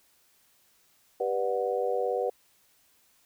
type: chord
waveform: sine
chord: G major seventh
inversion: none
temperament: just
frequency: 392 / 490 / 588 / 735 Hz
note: G4 / B4 / D5 / F#5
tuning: 0 / -14 / +2 / -12 cents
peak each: -33 / -28 / -34 / -33 dBFS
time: 1.2-2.3 s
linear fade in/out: 5 ms
effects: white hiss -65 dBFS RMS until 3.25 s